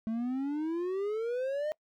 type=exponential sweep; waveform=triangle; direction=up; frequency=218.6 to 622.3 Hz; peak=-28 dBFS; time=0.07-1.72 s; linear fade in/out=0 ms; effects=noise-tail reverb RT60 0.1 s tail -24 dB re dry